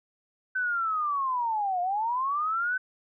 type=linear two-way sweep; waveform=sine; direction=down then up; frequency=1531 to 698.5 to 1531 Hz; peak=-25 dBFS; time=0.55-2.78 s; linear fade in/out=10 ms; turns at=1.81 s; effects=none